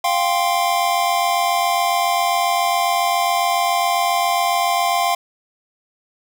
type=chord; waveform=square; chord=F suspended second; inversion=none; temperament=just; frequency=698.5 / 785.8 / 1047.7 Hz; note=F5 / G5 / C6; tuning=0 / +4 / +2 cents; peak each=-20 / -22 / -22 dBFS; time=0.04-5.15 s; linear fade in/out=5 ms; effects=none